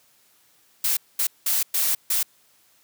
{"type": "noise bursts at uneven times", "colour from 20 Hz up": "blue", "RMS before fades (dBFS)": -22, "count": 5, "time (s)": [[0.84, 0.97], [1.19, 1.27], [1.46, 1.63], [1.74, 1.95], [2.1, 2.23]], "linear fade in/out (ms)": 5, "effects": ["white hiss -60 dBFS RMS until 2.83 s", "high-pass 80 Hz 12 dB/octave"]}